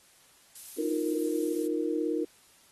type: noise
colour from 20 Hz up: violet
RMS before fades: -41 dBFS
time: 0.55-1.67 s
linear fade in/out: 5 ms
type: chord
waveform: sine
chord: Eb suspended second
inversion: none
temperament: equal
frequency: 311.1 / 349.2 / 466.2 Hz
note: Eb4 / F4 / Bb4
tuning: 0 / 0 / 0 cents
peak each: -30 / -32 / -32 dBFS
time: 0.78-2.25 s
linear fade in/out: 10 ms
effects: white hiss -60 dBFS RMS until 2.71 s + AAC 32 kbps